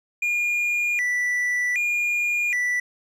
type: tone with vibrato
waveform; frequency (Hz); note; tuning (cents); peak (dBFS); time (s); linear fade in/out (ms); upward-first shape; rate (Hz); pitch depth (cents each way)
triangle; 2184; C#7; -26; -19; 0.22-2.8; 5; square; 0.65; 180
effects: none